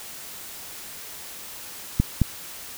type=clicks; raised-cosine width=5 ms; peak=-5 dBFS; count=2; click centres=2 / 2.217 s; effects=white hiss -39 dBFS RMS until 2.77 s